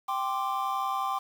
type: chord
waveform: triangle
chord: G suspended fourth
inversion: none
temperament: just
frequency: 784 / 1045.3 / 1176 Hz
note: G5 / C6 / D6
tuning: 0 / -2 / +2 cents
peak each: -30 dBFS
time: 0.08-1.19 s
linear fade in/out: 10 ms
effects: 8-bit